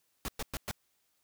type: noise bursts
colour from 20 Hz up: pink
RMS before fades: -36 dBFS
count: 4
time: 0.25-0.712 s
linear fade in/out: 0 ms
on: 33 ms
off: 110 ms
effects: white hiss -75 dBFS RMS until 1.23 s